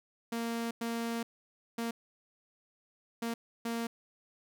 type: tone bursts at uneven times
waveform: sawtooth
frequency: 231.7 Hz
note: A#3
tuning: 10 cents flat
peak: -29 dBFS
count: 5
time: 0.32-0.71 / 0.81-1.23 / 1.78-1.91 / 3.22-3.34 / 3.65-3.87 s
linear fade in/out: 5 ms
effects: none